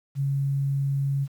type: tone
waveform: sine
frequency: 138.59 Hz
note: C#3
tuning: in tune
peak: -22 dBFS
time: 0.15-1.28 s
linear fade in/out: 50 ms
effects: 9-bit